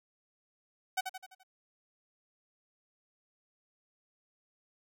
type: tone with echo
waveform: sawtooth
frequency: 753 Hz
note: F#5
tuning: 30 cents sharp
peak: -25 dBFS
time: 0.97-1.01 s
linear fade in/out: 10 ms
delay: 85 ms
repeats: 5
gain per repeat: -6 dB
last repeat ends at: 1.435 s
effects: none